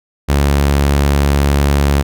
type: tone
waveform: sawtooth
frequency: 70.8 Hz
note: C#2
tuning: 37 cents sharp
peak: -6 dBFS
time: 0.28-2.03 s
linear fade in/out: 20 ms
effects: none